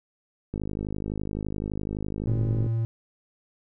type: click train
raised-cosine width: 3 ms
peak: -18 dBFS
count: 111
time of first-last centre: 0.54-2.664 s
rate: 51.8 Hz
type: tone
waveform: triangle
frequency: 113.9 Hz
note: A#2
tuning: 40 cents flat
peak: -21 dBFS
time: 2.27-2.85 s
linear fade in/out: 0 ms
effects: none